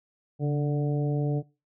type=harmonic tone with a mistuned harmonic; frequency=147.1 Hz; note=D3; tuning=3 cents sharp; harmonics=1 / 2 / 3 / 4 / 5; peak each=-24 / -32 / -33 / -38 / -41 dBFS; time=0.39-1.43 s; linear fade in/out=50 ms; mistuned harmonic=1; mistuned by=-44 cents; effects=noise-tail reverb RT60 0.3 s tail -22 dB re dry